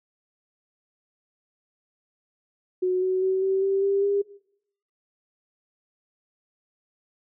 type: tone with pitch steps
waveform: sine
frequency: 367.3 / 372.9 / 378.5 / 384.2 / 390 / 395.9 / 401.9 Hz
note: F#4 / F#4 / F#4 / G4 / G4 / G4 / G4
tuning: -13 / +14 / +39 / -35 / -9 / +17 / +43 cents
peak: -20 dBFS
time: 2.82-4.22 s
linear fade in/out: 10 ms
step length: 200 ms
effects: noise-tail reverb RT60 0.7 s tail -19 dB re dry